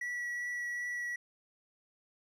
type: tone with vibrato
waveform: triangle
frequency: 1940 Hz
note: B6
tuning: 31 cents flat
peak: -33 dBFS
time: 0.01-1.16 s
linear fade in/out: 5 ms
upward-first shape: triangle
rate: 2.6 Hz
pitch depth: 9 cents each way
effects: none